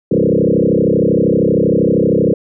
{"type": "tone with frequency modulation", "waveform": "sine", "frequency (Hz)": 328.5, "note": "E4", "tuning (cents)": -6, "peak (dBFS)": -9, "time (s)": [0.11, 2.34], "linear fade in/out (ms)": 5, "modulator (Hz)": 32.8, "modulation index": 5.7, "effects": []}